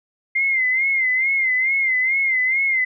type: tone with vibrato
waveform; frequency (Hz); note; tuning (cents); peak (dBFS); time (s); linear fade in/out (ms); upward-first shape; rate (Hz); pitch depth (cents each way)
sine; 2093; C7; 0; -16; 0.35-2.85; 10; sine; 2.3; 75
effects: none